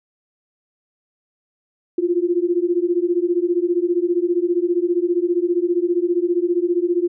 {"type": "beating tone pair", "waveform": "sine", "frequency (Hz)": [342.2, 357.2], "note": ["F4", "F4"], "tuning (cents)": [-35, 39], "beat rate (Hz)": 15, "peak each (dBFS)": -19, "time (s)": [1.98, 7.08], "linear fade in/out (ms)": 5, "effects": []}